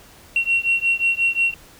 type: beating tone pair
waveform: sine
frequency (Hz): 2732 / 2737.6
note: F7 / F7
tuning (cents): -39 / -35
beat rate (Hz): 5.6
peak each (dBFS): -19 / -19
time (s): 0.36-1.54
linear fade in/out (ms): 2
effects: tanh soft clip ceiling -10 dBFS + pink hiss -47 dBFS RMS until 1.79 s